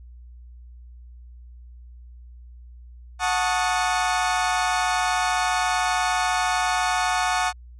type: chord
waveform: 30% pulse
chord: D# half-diminished seventh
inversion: first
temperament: equal with one note detuned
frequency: 732.3 / 880 / 1108.7 / 1244.5 Hz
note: F#5 / A5 / C#6 / D#6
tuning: -18 / 0 / 0 / 0 cents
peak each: -21 / -24 / -26 / -26 dBFS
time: 3.19-7.53 s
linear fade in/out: 50 ms
effects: added 60 Hz sine -41 dBFS peak until 7.79 s + resampled to 22050 Hz